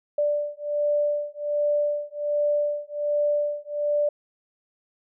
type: beating tone pair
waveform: sine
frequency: 587.3 / 588.6 Hz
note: D5 / D5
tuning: 0 / +4 cents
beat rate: 1.3 Hz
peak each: -25 / -25 dBFS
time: 0.18-4.09 s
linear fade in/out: 5 ms
effects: none